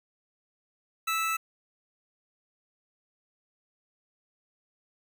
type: tone pair together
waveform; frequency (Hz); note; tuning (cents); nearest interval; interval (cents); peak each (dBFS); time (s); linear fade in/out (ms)
25% pulse; 1313 / 1970.1; E6 / B6; -7 / -5; perfect fifth; 702; -23 / -35; 1.07-1.37; 10
effects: none

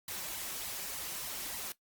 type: noise with flanger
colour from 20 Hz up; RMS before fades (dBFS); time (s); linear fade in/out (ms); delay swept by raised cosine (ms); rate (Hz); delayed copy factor
white; -40; 0.08-1.72; 2; 0.97 to 5.57; 3.4; +0.7
effects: noise-tail reverb RT60 0.1 s tail -17 dB re dry + Opus 48 kbps

